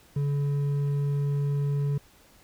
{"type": "tone with hard clipping", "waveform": "triangle", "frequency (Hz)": 142.6, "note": "C#3", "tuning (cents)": 49, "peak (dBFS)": -25, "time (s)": [0.16, 1.98], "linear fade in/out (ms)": 5, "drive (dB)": 8, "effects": ["pink hiss -57 dBFS RMS until 2.43 s"]}